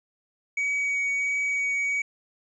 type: tone with vibrato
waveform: triangle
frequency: 2258 Hz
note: C#7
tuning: 31 cents sharp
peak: -22 dBFS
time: 0.57-2.02 s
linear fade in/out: 5 ms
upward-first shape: triangle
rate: 1.5 Hz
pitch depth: 10 cents each way
effects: resampled to 22050 Hz + 10-bit